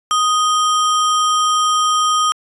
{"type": "tone with sample-and-hold", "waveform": "sine", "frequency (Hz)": 1244.5, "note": "D#6", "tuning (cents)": 0, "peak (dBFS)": -12, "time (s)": [0.11, 2.32], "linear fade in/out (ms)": 0, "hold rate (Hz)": 4410, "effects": ["resampled to 24000 Hz"]}